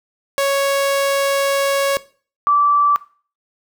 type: tone pair in turn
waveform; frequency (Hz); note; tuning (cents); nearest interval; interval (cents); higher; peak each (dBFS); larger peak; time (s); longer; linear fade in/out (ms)
sawtooth / sine; 554.4 / 1161.9; C#5 / D6; 0 / -19; octave + minor second; 1281; second; -11 / -11; neither; 0.38-1.97 / 2.47-2.96; first; 0
effects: noise-tail reverb RT60 0.4 s tail -18 dB re dry